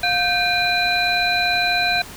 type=tone cluster; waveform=sine; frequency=708 / 1557 / 2415 / 4031 Hz; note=F5 / G6 / D7 / B7; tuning=+23 / -12 / +48 / +35 cents; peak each=-22 dBFS; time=0.03-2.02 s; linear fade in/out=5 ms; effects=pink hiss -37 dBFS RMS until 2.16 s